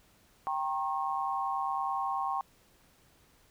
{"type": "chord", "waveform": "sine", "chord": "G diminished", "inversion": "none", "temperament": "equal with one note detuned", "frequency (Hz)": [784, 932.3, 1082.2], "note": ["G5", "Bb5", "Db6"], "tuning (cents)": [0, 0, -42], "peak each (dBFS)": [-33, -37, -33], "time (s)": [0.47, 2.41], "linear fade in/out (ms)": 0, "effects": ["pink hiss -64 dBFS RMS until 3.5 s"]}